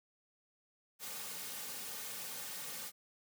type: noise with comb filter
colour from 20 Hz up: white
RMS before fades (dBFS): -44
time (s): 0.99-2.92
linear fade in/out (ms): 50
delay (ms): 3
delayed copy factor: -0.65
effects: high-pass 150 Hz 12 dB/octave